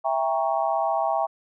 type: chord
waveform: sine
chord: E diminished seventh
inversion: none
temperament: equal with one note detuned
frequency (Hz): 659.3 / 794.9 / 932.3 / 1108.7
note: E5 / G5 / Bb5 / Db6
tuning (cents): 0 / +24 / 0 / 0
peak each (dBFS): -25 / -25 / -29 / -30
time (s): 0.04-1.27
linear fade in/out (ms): 20
effects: none